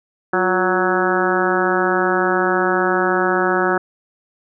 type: harmonic tone with a mistuned harmonic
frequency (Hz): 185.4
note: F#3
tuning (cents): +4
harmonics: 1 / 2 / 3 / 4 / 5 / 6 / 7 / 8 / 9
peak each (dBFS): -26 / -19 / -25 / -23 / -26 / -28 / -23 / -23 / -25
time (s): 0.33-3.78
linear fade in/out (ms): 5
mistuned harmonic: 2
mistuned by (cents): -53
effects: none